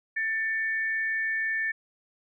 sine tone pair together, 1777 / 2239 Hz, A6 / C#7, +17 / +17 cents, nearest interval major third, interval 400 cents, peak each -26 / -35 dBFS, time 0.16-1.72 s, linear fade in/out 10 ms, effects none

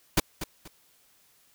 pink noise with echo, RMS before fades -21 dBFS, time 0.17-0.2 s, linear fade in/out 5 ms, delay 240 ms, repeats 2, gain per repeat -12 dB, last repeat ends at 0.68 s, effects white hiss -63 dBFS RMS until 1.54 s

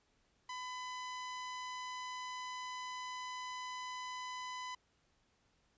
sawtooth tone, 1004 Hz, B5, 28 cents sharp, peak -38 dBFS, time 0.49-4.75 s, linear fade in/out 5 ms, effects pink hiss -75 dBFS RMS until 5.77 s + resampled to 16000 Hz

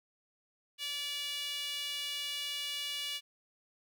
sawtooth tone with high-pass filter, 577 Hz, D5, 31 cents flat, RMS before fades -38 dBFS, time 0.78-3.21 s, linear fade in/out 50 ms, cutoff 3000 Hz, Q 3.8, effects none

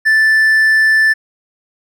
triangle tone, 1760 Hz, A6, in tune, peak -6 dBFS, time 0.05-1.14 s, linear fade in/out 20 ms, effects none

